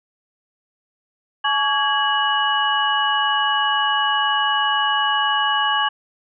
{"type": "tone cluster", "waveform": "sine", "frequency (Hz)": [851, 1132, 1649, 2928], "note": ["G#5", "C#6", "G#6", "F#7"], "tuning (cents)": [42, 36, -13, -19], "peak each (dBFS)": -22, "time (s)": [1.44, 5.89], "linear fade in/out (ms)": 10, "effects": []}